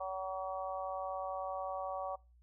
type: harmonic tone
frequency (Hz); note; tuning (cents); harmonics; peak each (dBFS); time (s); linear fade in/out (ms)
189; F#3; +37; 3 / 4 / 5 / 6; -41 / -41 / -46 / -43; 0-2.16; 10
effects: noise-tail reverb RT60 0.3 s tail -24 dB re dry + added 60 Hz sine -61 dBFS peak until 2.42 s